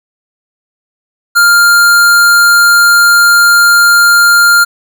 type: tone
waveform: square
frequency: 1400 Hz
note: F6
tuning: 4 cents sharp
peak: -4 dBFS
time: 1.35-4.65 s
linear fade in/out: 20 ms
effects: none